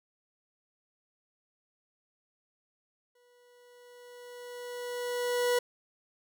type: tone with exponential growth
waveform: 40% pulse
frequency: 488.4 Hz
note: B4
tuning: 19 cents flat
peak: -23 dBFS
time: 3.15-5.59 s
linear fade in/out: 5 ms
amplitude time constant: 530 ms
effects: none